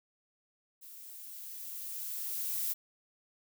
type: noise with level ramp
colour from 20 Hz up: violet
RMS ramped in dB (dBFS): -51 to -33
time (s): 0.81-2.74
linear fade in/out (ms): 20
effects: none